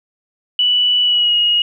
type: tone with pitch glide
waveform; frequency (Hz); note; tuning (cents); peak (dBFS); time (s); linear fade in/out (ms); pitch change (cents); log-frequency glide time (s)
sine; 2960 to 2882; F#7 to F#7; 0 to -46; -11; 0.59-1.62; 2; -46; 1.02-1.36
effects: none